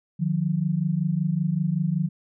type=tone pair together; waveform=sine; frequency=153.7 / 178.98 Hz; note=D#3 / F3; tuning=-21 / +43 cents; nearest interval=minor third; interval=264 cents; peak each=-24 dBFS; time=0.19-2.09 s; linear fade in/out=20 ms; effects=none